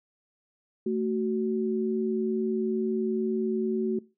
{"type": "tone pair together", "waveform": "sine", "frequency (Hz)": [222.4, 373.4], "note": ["A3", "F#4"], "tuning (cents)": [19, 16], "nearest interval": "major sixth", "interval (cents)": 897, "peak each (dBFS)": [-28, -27], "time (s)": [0.86, 3.99], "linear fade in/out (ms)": 5, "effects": ["noise-tail reverb RT60 0.3 s tail -22 dB re dry"]}